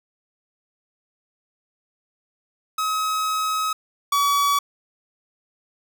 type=tone pair in turn; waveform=45% pulse; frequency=1275 / 1138.7 Hz; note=D#6 / C#6; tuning=+42 / +46 cents; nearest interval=major second; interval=196 cents; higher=first; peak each=-21 / -17 dBFS; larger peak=second; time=2.78-3.73 / 4.12-4.59 s; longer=first; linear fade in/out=5 ms; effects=none